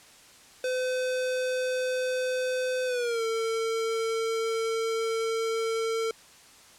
square tone with pitch glide, 509 to 450.9 Hz, C5 to A4, -48 to +42 cents, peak -27 dBFS, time 0.64-6.11 s, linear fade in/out 2 ms, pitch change -210 cents, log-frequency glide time 2.86-3.23 s, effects white hiss -53 dBFS RMS until 6.78 s + low-pass 9000 Hz 12 dB/octave

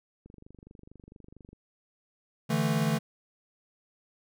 click train, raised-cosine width 3 ms, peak -37 dBFS, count 32, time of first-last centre 0.26-1.53 s, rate 24.4 Hz
square chord, D suspended second, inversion none, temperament equal, 146.83 / 164.81 / 220 Hz, D3 / E3 / A3, 0 / 0 / 0 cents, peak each -30 dBFS, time 2.49-2.99 s, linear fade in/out 20 ms
effects none

